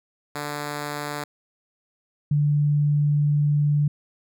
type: tone pair in turn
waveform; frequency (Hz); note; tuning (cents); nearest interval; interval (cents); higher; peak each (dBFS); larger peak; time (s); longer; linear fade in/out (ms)
5% pulse / sine; 146.83 / 146.83; D3 / D3; 0 / 0; unison; 0; neither; -17; neither; 0.35-1.24 / 2.31-3.88; second; 5
effects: none